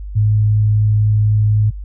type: tone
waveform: sine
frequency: 106 Hz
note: G#2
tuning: 36 cents sharp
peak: -10 dBFS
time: 0.15-1.71 s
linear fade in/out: 20 ms
effects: added 50 Hz sine -25 dBFS peak until 1.84 s